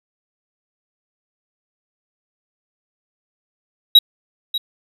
triangle tone with echo, 3844 Hz, B7, 48 cents flat, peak -3 dBFS, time 3.95-3.99 s, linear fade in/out 5 ms, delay 590 ms, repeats 1, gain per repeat -14 dB, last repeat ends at 4.58 s, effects none

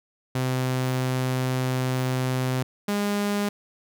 sawtooth tone pair in turn, 128.7 / 204.3 Hz, C3 / G#3, -28 / -28 cents, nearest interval minor sixth, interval 800 cents, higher second, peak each -19 dBFS, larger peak neither, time 0.35-2.63 / 2.88-3.49 s, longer first, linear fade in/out 5 ms, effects none

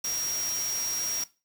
sine tone in noise, 5640 Hz, F8, 16 cents sharp, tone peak -29 dBFS, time 0.04-1.24 s, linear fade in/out 5 ms, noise white, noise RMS -36 dBFS, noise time 0.04-1.24 s, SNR +4 dB, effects noise-tail reverb RT60 0.3 s tail -18 dB re dry

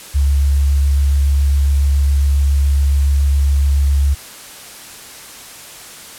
sine tone with vibrato, 70.1 Hz, C#2, 20 cents sharp, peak -10 dBFS, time 0.14-4.15 s, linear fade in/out 20 ms, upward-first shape sine, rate 7.2 Hz, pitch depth 11 cents each way, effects white hiss -35 dBFS RMS until 6.18 s + low-pass 12000 Hz 12 dB/octave

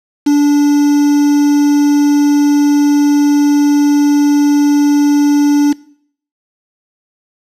triangle tone with quantisation, 290 Hz, D4, 22 cents flat, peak -4 dBFS, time 0.26-5.73 s, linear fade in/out 10 ms, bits 4, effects noise-tail reverb RT60 0.6 s tail -21 dB re dry + low-pass 9000 Hz 12 dB/octave

